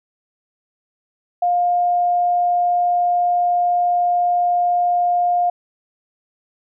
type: tone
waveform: sine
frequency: 707 Hz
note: F5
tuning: 21 cents sharp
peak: -14 dBFS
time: 1.42-5.5 s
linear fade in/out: 5 ms
effects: none